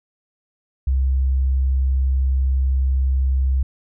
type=tone; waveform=sine; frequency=66 Hz; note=C2; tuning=16 cents sharp; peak=-15 dBFS; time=0.87-3.63 s; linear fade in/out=5 ms; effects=none